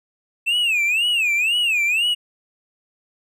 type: tone with vibrato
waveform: triangle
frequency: 2620 Hz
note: E7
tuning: 11 cents flat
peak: -15 dBFS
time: 0.46-2.15 s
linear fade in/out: 20 ms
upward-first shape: sine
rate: 2 Hz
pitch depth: 200 cents each way
effects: none